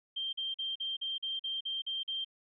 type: tone bursts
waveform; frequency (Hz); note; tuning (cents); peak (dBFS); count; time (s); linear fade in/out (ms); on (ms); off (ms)
sine; 3162; G7; +14; -33; 10; 0.16-2.247; 10; 170; 43
effects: none